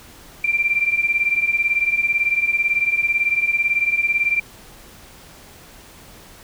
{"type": "beating tone pair", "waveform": "sine", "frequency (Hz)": [2349, 2367], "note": ["D7", "D7"], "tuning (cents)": [0, 13], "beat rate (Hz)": 18, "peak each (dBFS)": [-21, -18], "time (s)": [0.44, 4.4], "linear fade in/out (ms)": 5, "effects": ["pink hiss -44 dBFS RMS until 6.43 s"]}